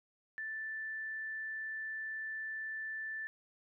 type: tone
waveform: sine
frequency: 1762 Hz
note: A6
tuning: 2 cents sharp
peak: -38 dBFS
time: 0.38-3.27 s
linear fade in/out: 0 ms
effects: none